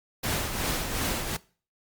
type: noise with tremolo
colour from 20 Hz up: pink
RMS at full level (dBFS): -27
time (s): 0.23-1.37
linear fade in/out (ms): 10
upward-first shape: triangle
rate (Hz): 2.7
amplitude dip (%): 55
effects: noise-tail reverb RT60 0.4 s tail -21 dB re dry + Opus 48 kbps